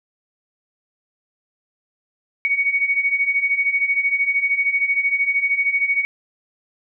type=beating tone pair; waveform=sine; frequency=2227 / 2240 Hz; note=C#7 / C#7; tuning=+7 / +18 cents; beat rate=13 Hz; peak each=-22 / -18 dBFS; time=2.45-6.05 s; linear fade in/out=0 ms; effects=none